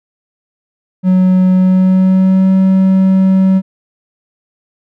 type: tone with pitch glide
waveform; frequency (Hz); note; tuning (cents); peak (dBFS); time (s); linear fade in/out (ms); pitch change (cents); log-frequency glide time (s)
triangle; 185 to 189.87; F#3 to F#3; 0 to +45; -4; 1.03-3.62; 50; +45; 1.53-2.52
effects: none